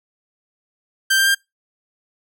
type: tone with pitch steps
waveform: sawtooth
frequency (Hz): 1568 / 1581.6 / 1595.4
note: G6 / G6 / G6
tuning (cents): 0 / +15 / +30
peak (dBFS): -10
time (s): 1.1-1.349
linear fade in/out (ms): 10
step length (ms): 83
effects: noise-tail reverb RT60 0.2 s tail -25 dB re dry